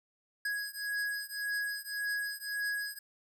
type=beating tone pair; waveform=square; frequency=1661.2 / 1663 Hz; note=G#6 / G#6; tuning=0 / +2 cents; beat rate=1.8 Hz; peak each=-37 / -38 dBFS; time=0.45-2.99 s; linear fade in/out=5 ms; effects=none